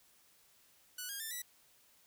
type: tone with pitch steps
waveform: 5% pulse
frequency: 1480 / 1623.3 / 1780.5 / 1952.9 Hz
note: F#6 / G#6 / A6 / B6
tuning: 0 / -40 / +20 / -20 cents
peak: -30 dBFS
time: 0.98-1.42 s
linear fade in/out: 5 ms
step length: 110 ms
effects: white hiss -67 dBFS RMS until 2.06 s